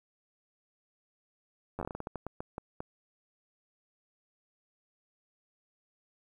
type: slowing click train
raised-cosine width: 1 ms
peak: -23 dBFS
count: 15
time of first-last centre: 1.79-2.805 s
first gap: 10 ms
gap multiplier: 1.27
effects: 10-bit